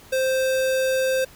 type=tone; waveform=square; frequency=523.3 Hz; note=C5; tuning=in tune; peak=-20 dBFS; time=0.12-1.25 s; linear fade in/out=10 ms; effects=pink hiss -48 dBFS RMS until 1.35 s